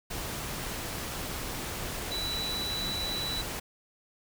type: tone in noise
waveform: sine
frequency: 3951 Hz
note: B7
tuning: in tune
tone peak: -32 dBFS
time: 2.11-3.42 s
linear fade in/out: 10 ms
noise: pink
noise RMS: -36 dBFS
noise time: 0.1-3.6 s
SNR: +1 dB
effects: none